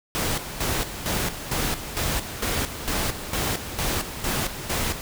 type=noise with tremolo; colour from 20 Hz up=pink; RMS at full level=-25 dBFS; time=0.15-5.01 s; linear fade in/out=0 ms; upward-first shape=square; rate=2.2 Hz; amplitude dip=65%; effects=none